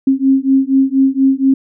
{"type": "beating tone pair", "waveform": "sine", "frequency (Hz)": [266.3, 270.5], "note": ["C4", "C#4"], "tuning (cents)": [31, -42], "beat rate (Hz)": 4.2, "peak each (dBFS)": -12, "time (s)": [0.07, 1.54], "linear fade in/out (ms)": 5, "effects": []}